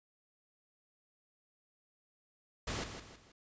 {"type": "noise with echo", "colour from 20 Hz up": "pink", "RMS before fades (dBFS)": -38, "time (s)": [2.67, 2.84], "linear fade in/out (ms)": 5, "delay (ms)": 160, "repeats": 3, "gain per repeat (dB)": -8, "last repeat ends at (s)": 3.32, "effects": ["resampled to 16000 Hz"]}